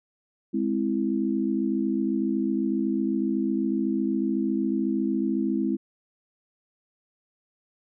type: chord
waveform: sine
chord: Ab augmented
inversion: none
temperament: equal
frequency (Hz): 207.7 / 261.6 / 329.6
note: Ab3 / C4 / E4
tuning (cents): 0 / 0 / 0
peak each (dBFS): -27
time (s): 0.53-5.77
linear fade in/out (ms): 20
effects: none